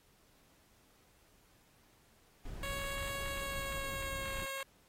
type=noise; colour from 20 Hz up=brown; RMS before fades=-44 dBFS; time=2.45-4.45 s; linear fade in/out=5 ms
type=tone with pitch glide; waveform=10% pulse; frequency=554.4 to 542.7 Hz; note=C#5 to C#5; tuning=0 to -37 cents; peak=-30 dBFS; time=2.63-4.63 s; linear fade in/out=2 ms; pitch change=-37 cents; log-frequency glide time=3.26-4.25 s
effects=pink hiss -68 dBFS RMS until 4.88 s + AAC 48 kbps